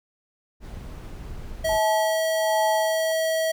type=noise; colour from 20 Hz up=brown; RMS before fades=-36 dBFS; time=0.6-1.8 s; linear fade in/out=50 ms
type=tone; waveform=square; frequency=644 Hz; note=E5; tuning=41 cents flat; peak=-22 dBFS; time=1.64-3.52 s; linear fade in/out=10 ms
type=tone with tremolo; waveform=sine; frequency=863 Hz; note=A5; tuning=34 cents flat; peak=-21 dBFS; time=1.69-3.12 s; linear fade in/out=2 ms; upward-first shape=sine; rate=1.3 Hz; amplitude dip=90%
effects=none